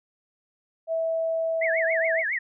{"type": "tone", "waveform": "sine", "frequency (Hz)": 653, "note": "E5", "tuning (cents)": -17, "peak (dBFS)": -23, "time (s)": [0.87, 2.24], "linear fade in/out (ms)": 50}
{"type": "tone with vibrato", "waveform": "sine", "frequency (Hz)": 1913, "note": "A#6", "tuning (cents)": 44, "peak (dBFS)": -24, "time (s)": [1.61, 2.39], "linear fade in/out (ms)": 10, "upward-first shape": "triangle", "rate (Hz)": 7.2, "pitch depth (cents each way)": 290}
{"effects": []}